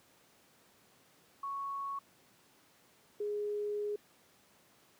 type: tone pair in turn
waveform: sine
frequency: 1108.7 / 415.3 Hz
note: C#6 / G#4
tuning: 0 / 0 cents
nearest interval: octave + perfect fourth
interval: 1700 cents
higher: first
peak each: -36 / -33 dBFS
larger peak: second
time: 1.43-1.99 / 3.2-3.96 s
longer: second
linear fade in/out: 5 ms
effects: pink hiss -65 dBFS RMS until 4.99 s + high-pass 150 Hz 12 dB/octave